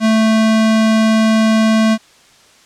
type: tone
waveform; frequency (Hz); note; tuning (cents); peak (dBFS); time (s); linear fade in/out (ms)
square; 220.4; A3; +3; -10; 0-1.98; 50
effects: white hiss -47 dBFS RMS until 2.65 s + low-pass 7000 Hz 12 dB/octave